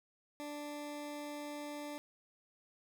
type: tone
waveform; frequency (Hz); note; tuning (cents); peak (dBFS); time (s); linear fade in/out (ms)
20% pulse; 293.7; D4; 0; -37; 0.4-1.98; 0
effects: none